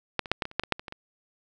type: clicks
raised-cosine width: 0.3 ms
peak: -8 / -22 / -6 / -11 / -18 / -29 / -8 / -18 / -6 / -22 / -22 / -22 dBFS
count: 12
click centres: 0.193 / 0.258 / 0.316 / 0.422 / 0.454 / 0.514 / 0.596 / 0.636 / 0.723 / 0.795 / 0.882 / 0.924 s
effects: none